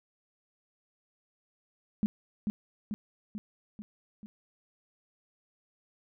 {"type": "tone with echo", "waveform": "sine", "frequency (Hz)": 210, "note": "G#3", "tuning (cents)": 19, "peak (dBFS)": -23, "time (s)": [2.03, 2.06], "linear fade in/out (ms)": 0, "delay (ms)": 440, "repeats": 5, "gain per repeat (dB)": -4, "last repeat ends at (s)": 4.26, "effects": []}